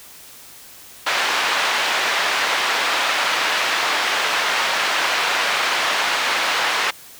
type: band-pass noise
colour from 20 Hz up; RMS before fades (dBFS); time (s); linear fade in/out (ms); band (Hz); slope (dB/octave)
pink; -20; 1.06-6.91; 10; 930 to 3700; 12
effects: white hiss -42 dBFS RMS until 7.19 s